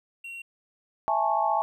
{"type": "tone", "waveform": "triangle", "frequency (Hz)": 2741, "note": "F7", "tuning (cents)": -33, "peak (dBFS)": -35, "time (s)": [0.24, 0.42], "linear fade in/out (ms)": 5}
{"type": "chord", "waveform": "sine", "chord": "A major seventh", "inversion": "second", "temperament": "just", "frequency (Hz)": [660, 825, 880, 1100], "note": ["E5", "G#5", "A5", "C#6"], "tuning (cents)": [2, -12, 0, -14], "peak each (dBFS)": [-29, -26, -26, -30], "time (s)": [1.08, 1.62], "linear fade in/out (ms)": 0}
{"effects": []}